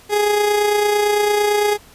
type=tone with amplitude modulation; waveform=30% pulse; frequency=415.3 Hz; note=G#4; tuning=in tune; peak=-10 dBFS; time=0.09-1.78 s; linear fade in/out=50 ms; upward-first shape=sine; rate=28.9 Hz; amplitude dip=40%; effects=pink hiss -46 dBFS RMS until 1.94 s + resampled to 32000 Hz